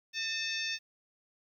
harmonic tone with a mistuned harmonic, 901 Hz, A5, 41 cents sharp, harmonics 2 / 3 / 4 / 5 / 6 / 7, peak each -39 / -37 / -39 / -43 / -39 / -45 dBFS, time 0.13-0.79 s, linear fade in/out 50 ms, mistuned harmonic 3, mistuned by -64 cents, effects 11-bit

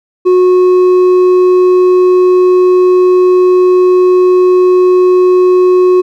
sine tone with hard clipping, 365.2 Hz, F#4, 23 cents flat, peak -5 dBFS, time 0.25-6.02 s, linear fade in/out 20 ms, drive 4 dB, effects none

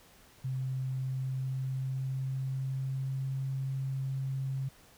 sine tone with pitch glide, 130.81 to 134.1 Hz, C3 to C3, 0 to +43 cents, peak -31 dBFS, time 0.44-4.69 s, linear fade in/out 10 ms, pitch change +43 cents, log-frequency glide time 0.87-3.45 s, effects pink hiss -59 dBFS RMS until 4.97 s

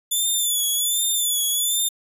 5% pulse tone with vibrato, 3482 Hz, A7, 19 cents flat, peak -12 dBFS, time 0.11-1.89 s, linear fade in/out 10 ms, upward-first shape sine, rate 1.3 Hz, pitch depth 66 cents each way, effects resampled to 32000 Hz

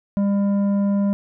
sine tone with tanh clipping, 200.4 Hz, G3, 38 cents sharp, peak -18 dBFS, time 0.17-1.13 s, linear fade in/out 0 ms, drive 9 dB, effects none

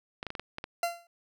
clicks, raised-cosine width 0.3 ms, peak -20 dBFS, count 7, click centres 0.229 / 0.267 / 0.304 / 0.352 / 0.396 / 0.584 / 0.641 s
40% pulse tone with exponential decay, 687 Hz, F5, 29 cents flat, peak -23 dBFS, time 0.83-1.07 s, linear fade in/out 2 ms, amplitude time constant 51 ms
effects none

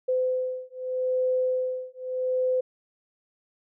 sine beating tone pair, 510 / 510.81 Hz, C5 / C5, -44 / -42 cents, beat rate 0.81 Hz, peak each -27 dBFS, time 0.08-2.61 s, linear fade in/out 10 ms, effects none

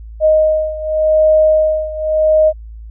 sine beating tone pair, 622.3 / 623.17 Hz, D#5 / D#5, 0 / +3 cents, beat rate 0.87 Hz, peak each -11 / -14 dBFS, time 0.2-2.53 s, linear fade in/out 50 ms, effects added 55 Hz sine -29 dBFS peak until 2.9 s

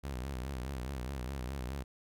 sawtooth tone with vibrato, 65.3 Hz, C2, 3 cents flat, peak -33 dBFS, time 0.03-1.84 s, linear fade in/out 20 ms, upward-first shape sine, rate 4.8 Hz, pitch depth 130 cents each way, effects none

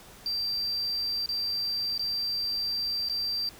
sine tone with dropouts, 4699 Hz, D8, in tune, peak -25 dBFS, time 0.26-3.49 s, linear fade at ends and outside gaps 1 ms, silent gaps 1.26-1.29 / 1.978-1.994 / 3.087-3.097 s, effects tanh soft clip ceiling -26 dBFS + pink hiss -50 dBFS RMS until 3.59 s

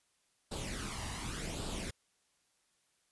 pink noise with flanger, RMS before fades -40 dBFS, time 0.51-1.91 s, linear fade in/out 10 ms, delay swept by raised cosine 0.24 to 1.05 ms, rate 0.88 Hz, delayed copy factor +0.6, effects white hiss -75 dBFS RMS until 3.11 s + resampled to 24000 Hz

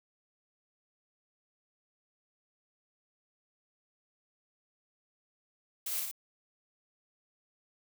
blue noise with echo, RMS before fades -36 dBFS, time 5.86-6 s, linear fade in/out 5 ms, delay 57 ms, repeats 2, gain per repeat -2 dB, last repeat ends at 6.114 s, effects none

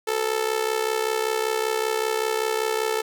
sawtooth tone with amplitude modulation, 440 Hz, A4, in tune, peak -15 dBFS, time 0.07-3.02 s, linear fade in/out 10 ms, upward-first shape sine, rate 65.2 Hz, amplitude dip 75%, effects none

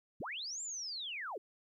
sine linear two-way sweep, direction up then down, 57 to 7459 to 325.6 Hz, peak -39 dBFS, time 0.2-1.38 s, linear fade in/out 5 ms, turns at 0.62 s, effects 13-bit

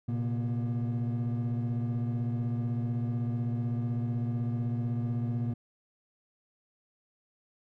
triangle tone cluster, 116.2 / 132.1 / 238.1 Hz, A#2 / C3 / A#3, -5 / +17 / +37 cents, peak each -27 / -34 / -31 dBFS, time 0.08-5.54 s, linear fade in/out 10 ms, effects tanh soft clip ceiling -23 dBFS

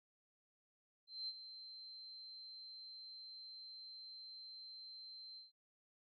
sine tone with ADSR envelope, 4112 Hz, C8, 31 cents flat, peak -40 dBFS, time 1.07-5.52 s, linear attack 210 ms, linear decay 44 ms, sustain -11 dB, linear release 150 ms, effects none

